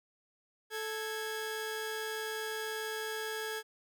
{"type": "tone pair together", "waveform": "sawtooth", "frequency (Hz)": [437.6, 1652], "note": ["A4", "G#6"], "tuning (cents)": [-9, -10], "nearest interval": "octave + major seventh", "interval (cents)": 2299, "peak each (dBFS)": [-34, -36], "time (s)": [0.7, 3.63], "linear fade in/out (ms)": 50, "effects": []}